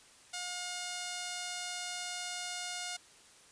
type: tone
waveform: 5% pulse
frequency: 716 Hz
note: F5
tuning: 43 cents sharp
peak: -26 dBFS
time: 0.33-2.97 s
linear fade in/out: 10 ms
effects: white hiss -59 dBFS RMS until 3.51 s + resampled to 22050 Hz